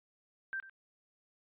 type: tone with echo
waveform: sine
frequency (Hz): 1568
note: G6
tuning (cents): 0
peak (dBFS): -35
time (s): 0.53-0.6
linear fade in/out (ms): 0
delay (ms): 96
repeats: 1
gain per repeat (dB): -15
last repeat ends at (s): 0.696
effects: resampled to 8000 Hz